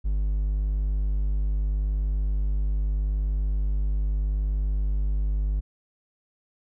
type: tone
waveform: triangle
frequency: 50.4 Hz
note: G1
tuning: 49 cents sharp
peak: -20 dBFS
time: 0.04-5.61 s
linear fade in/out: 20 ms
effects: none